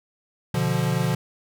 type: chord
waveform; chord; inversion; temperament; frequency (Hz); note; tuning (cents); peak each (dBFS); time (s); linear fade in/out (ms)
square; B diminished; none; equal; 123.47 / 146.83 / 174.61; B2 / D3 / F3; 0 / 0 / 0; -26; 0.54-1.15; 5
effects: none